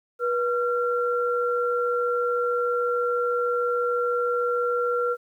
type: tone pair together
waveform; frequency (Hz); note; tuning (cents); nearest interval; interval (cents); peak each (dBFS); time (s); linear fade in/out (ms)
sine; 484.7 / 1371; B4 / F6; -32 / -32; octave + tritone; 1800; -23 / -26; 0.19-5.17; 50
effects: 10-bit